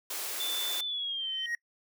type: high-pass noise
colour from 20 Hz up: white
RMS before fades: -36 dBFS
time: 0.1-0.81 s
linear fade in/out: 5 ms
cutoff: 290 Hz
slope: 48 dB/octave
type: tone with pitch glide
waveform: sine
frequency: 3520 to 3082 Hz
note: A7 to G7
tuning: 0 to -30 cents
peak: -31 dBFS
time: 0.4-1.46 s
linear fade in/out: 2 ms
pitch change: -230 cents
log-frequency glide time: 0.84-1.3 s
type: tone with exponential growth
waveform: triangle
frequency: 1882 Hz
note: A#6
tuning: 16 cents sharp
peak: -26 dBFS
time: 1.2-1.55 s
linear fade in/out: 2 ms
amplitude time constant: 74 ms
effects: noise-tail reverb RT60 0.1 s tail -25 dB re dry